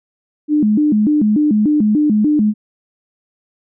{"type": "tone with vibrato", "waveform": "sine", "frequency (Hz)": 252, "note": "B3", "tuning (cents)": 35, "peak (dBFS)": -10, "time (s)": [0.48, 2.54], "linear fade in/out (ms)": 50, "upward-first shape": "square", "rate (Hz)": 3.4, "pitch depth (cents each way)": 300, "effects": []}